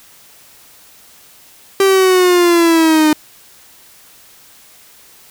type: linear sweep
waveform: 45% pulse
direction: down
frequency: 392 to 303.4 Hz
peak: -8 dBFS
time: 1.8-3.13 s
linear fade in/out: 2 ms
effects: white hiss -44 dBFS RMS until 5.3 s